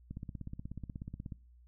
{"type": "click train", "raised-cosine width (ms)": 5, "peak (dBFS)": -29, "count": 21, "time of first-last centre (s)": [0.11, 1.322], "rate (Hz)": 16.5, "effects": ["noise-tail reverb RT60 0.4 s tail -23 dB re dry", "added 60 Hz sine -57 dBFS peak until 1.67 s"]}